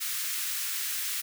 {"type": "high-pass noise", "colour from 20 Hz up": "white", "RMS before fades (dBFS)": -32, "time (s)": [0, 1.22], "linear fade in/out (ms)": 20, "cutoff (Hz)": 1400, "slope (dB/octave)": 24, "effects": []}